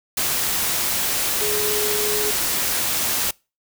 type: tone in noise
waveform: sine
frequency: 420.3 Hz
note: G#4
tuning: 21 cents sharp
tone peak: -24 dBFS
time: 1.41-2.31 s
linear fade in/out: 5 ms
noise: white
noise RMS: -22 dBFS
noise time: 0.17-3.31 s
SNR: -5 dB
effects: noise-tail reverb RT60 0.3 s tail -26 dB re dry